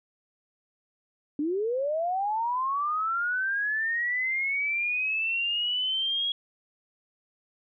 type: linear sweep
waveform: sine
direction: up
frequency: 281.6 to 3322 Hz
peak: -25 dBFS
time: 1.39-6.32 s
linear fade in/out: 2 ms
effects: none